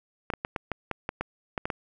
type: clicks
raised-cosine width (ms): 0.5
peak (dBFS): -14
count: 11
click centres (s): 0.302 / 0.337 / 0.449 / 0.562 / 0.717 / 0.913 / 1.091 / 1.21 / 1.578 / 1.655 / 1.702
effects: none